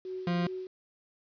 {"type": "tone with tremolo", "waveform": "sine", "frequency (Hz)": 372.2, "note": "F#4", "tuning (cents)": 10, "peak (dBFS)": -34, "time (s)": [0.05, 0.67], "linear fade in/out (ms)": 2, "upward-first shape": "sine", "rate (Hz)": 2.5, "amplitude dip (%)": 75}
{"type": "tone", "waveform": "40% pulse", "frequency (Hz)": 174.61, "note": "F3", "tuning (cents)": 0, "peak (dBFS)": -26, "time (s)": [0.27, 0.47], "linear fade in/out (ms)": 2}
{"effects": ["resampled to 11025 Hz", "10-bit"]}